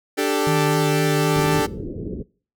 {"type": "chord", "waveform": "sawtooth", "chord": "D suspended fourth", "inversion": "none", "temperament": "equal", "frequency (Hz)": [293.7, 392, 440], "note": ["D4", "G4", "A4"], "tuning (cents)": [0, 0, 0], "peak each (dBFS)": -19, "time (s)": [0.17, 1.67], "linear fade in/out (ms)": 20}
{"type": "tone with vibrato", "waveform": "sine", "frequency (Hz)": 154.2, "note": "D#3", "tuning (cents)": -15, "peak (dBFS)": -20, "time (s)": [0.47, 1.6], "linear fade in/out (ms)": 0, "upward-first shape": "triangle", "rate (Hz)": 4, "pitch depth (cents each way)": 45}
{"type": "low-pass noise", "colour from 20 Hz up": "white", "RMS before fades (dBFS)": -30, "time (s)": [1.35, 2.23], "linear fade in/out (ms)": 10, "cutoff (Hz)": 440, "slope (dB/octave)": 48}
{"effects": ["noise-tail reverb RT60 0.4 s tail -22 dB re dry"]}